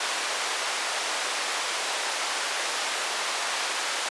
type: band-pass noise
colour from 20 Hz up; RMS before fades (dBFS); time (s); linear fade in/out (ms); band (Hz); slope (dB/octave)
pink; -29; 0-4.09; 5; 710 to 8000; 12
effects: high-pass 300 Hz 12 dB/octave + resampled to 24000 Hz